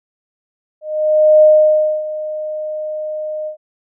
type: tone with ADSR envelope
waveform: sine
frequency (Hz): 615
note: D#5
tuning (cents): -20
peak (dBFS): -4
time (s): 0.81-3.57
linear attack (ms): 610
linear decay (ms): 610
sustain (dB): -16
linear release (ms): 100
effects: none